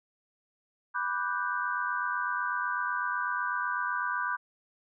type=chord; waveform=sine; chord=G major seventh; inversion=first; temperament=equal; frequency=987.8 / 1174.7 / 1480 / 1568 Hz; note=B5 / D6 / F#6 / G6; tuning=0 / 0 / 0 / 0 cents; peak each=-34 dBFS; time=0.94-4.37 s; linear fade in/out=20 ms; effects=none